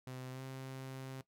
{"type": "tone with pitch glide", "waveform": "sawtooth", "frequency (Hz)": [128.8, 132.34], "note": ["C3", "C3"], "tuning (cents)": [-27, 20], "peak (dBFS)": -40, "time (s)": [0.07, 1.21], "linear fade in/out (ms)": 2, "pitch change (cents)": 47, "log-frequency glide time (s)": [0.31, 0.42], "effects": ["noise-tail reverb RT60 0.1 s tail -17 dB re dry"]}